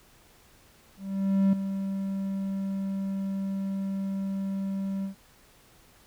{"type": "tone with ADSR envelope", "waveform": "triangle", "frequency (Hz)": 194.6, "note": "G3", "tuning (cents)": -12, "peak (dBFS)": -16, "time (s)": [0.97, 5.15], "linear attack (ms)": 560, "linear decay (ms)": 4, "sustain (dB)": -10, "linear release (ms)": 110, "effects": ["pink hiss -58 dBFS RMS until 6.06 s"]}